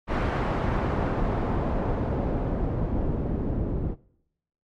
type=noise with low-pass filter sweep; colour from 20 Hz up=pink; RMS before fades=-26 dBFS; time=0.07-3.96 s; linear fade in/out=50 ms; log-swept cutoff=1500 to 330 Hz; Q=0.77; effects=noise-tail reverb RT60 0.8 s tail -23 dB re dry + MP3 64 kbps